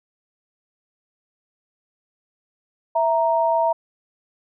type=tone pair together; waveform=sine; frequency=659.3 / 932.4 Hz; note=E5 / A#5; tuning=0 / 0 cents; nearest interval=tritone; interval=600 cents; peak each=-19 dBFS; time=2.95-3.73 s; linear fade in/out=10 ms; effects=none